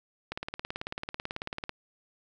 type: click train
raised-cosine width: 0.3 ms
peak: -18 dBFS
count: 26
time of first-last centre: 0.32-1.694 s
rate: 18.2 Hz
effects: none